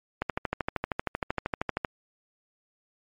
click train, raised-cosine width 0.5 ms, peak -12 dBFS, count 22, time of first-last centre 0.22-1.848 s, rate 12.9 Hz, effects MP3 64 kbps

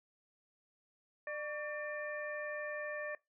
harmonic tone with a mistuned harmonic, 598 Hz, D5, 31 cents sharp, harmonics 1 / 2 / 3 / 4, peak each -41 / -49 / -42 / -52 dBFS, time 1.27-3.15 s, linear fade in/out 2 ms, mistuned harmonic 2, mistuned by -81 cents, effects noise-tail reverb RT60 0.2 s tail -22 dB re dry

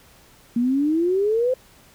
sine exponential sweep, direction up, 231.9 to 523.3 Hz, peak -17 dBFS, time 0.56-1.54 s, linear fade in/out 5 ms, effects pink hiss -52 dBFS RMS until 1.94 s

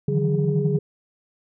sine tone cluster, 146.4 / 158.4 / 168.7 / 187.9 / 412.9 Hz, D3 / D#3 / E3 / F#3 / G#4, -5 / +31 / +40 / +27 / -10 cents, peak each -21 / -26 / -27 / -27 / -24 dBFS, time 0.08-0.79 s, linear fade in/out 5 ms, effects tanh soft clip ceiling -9 dBFS

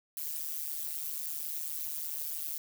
violet noise with amplitude modulation, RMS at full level -33 dBFS, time 0.17-2.58 s, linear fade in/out 2 ms, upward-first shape sine, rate 152 Hz, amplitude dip 100%, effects none

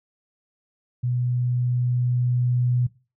sine tone with level ramp, 123.47 Hz, B2, in tune, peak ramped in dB -21 to -18 dBFS, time 1.03-2.87 s, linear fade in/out 10 ms, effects noise-tail reverb RT60 0.3 s tail -18 dB re dry

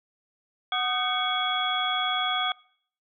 sine tone cluster, 741 / 1234 / 1525 / 2228 / 3343 Hz, F#5 / D#6 / G6 / C#7 / G#7, +2 / -15 / -48 / +8 / +11 cents, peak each -30 / -30 / -34 / -34 / -28 dBFS, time 0.72-2.52 s, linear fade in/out 2 ms, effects noise-tail reverb RT60 0.6 s tail -24 dB re dry

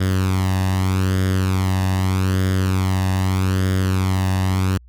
sawtooth tone with flanger, 94.2 Hz, F#2, 32 cents sharp, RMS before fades -18 dBFS, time 0-4.78 s, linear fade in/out 10 ms, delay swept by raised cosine 0.59 to 1.1 ms, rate 0.81 Hz, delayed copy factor +0.65, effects added 60 Hz sine -42 dBFS peak until 4.88 s + MP3 96 kbps

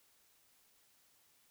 silence, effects white hiss -70 dBFS RMS until 1.5 s

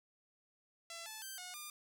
5% pulse tone with pitch steps, 672 / 871 / 1560 / 725 / 1202 Hz, E5 / A5 / G6 / F#5 / D6, +33 / -18 / -9 / -35 / +40 cents, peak -34 dBFS, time 0.9-1.7 s, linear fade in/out 2 ms, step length 160 ms, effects none

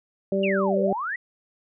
harmonic tone, 194.9 Hz, G3, 10 cents flat, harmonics 1 / 2 / 3, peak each -25 / -25 / -25 dBFS, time 0.32-0.93 s, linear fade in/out 2 ms
sine exponential two-way sweep, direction down then up, 2916 to 474.5 to 2013 Hz, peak -26 dBFS, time 0.43-1.16 s, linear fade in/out 5 ms, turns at 0.8 s
effects none

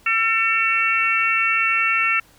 harmonic tone, 449.5 Hz, A4, 37 cents sharp, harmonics 3 / 4 / 5 / 6, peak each -22 / -25 / -22 / -20 dBFS, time 0.06-2.2 s, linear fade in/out 5 ms, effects pink hiss -53 dBFS RMS until 2.38 s

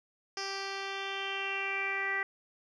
10% pulse tone with low-pass filter sweep, 391.2 Hz, G4, 4 cents flat, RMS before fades -35 dBFS, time 0.37-2.23 s, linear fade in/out 2 ms, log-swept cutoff 5100 to 1900 Hz, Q 5.9, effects none

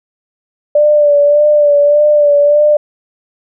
sine tone with vibrato, 587.3 Hz, D5, in tune, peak -5 dBFS, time 0.75-2.77 s, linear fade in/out 5 ms, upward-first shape sine, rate 1.7 Hz, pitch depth 33 cents each way, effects none

